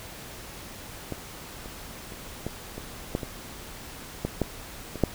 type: clicks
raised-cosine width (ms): 2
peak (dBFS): -18 / -25 / -27 / -17 / -22 / -12 / -19 / -13 / -10 / -22 / -6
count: 11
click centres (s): 1.123 / 1.659 / 2.122 / 2.466 / 2.78 / 3.151 / 3.232 / 4.25 / 4.417 / 4.957 / 5.037
effects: pink hiss -42 dBFS RMS until 5.14 s

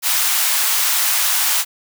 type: high-pass noise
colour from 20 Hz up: white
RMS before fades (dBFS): -17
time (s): 0.02-1.65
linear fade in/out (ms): 50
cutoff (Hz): 770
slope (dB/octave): 24
effects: none

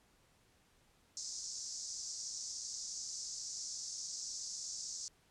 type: band-pass noise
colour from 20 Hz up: pink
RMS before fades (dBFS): -44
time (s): 1.17-5.08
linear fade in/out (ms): 0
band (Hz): 5100 to 7200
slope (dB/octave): 48
effects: pink hiss -70 dBFS RMS until 5.3 s + low-pass 11000 Hz 12 dB/octave

